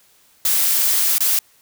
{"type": "noise with dropouts", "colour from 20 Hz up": "blue", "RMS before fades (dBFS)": -17, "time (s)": [0.45, 1.39], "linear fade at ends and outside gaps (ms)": 2, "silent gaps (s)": [1.182, 1.205], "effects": ["white hiss -55 dBFS RMS until 1.61 s"]}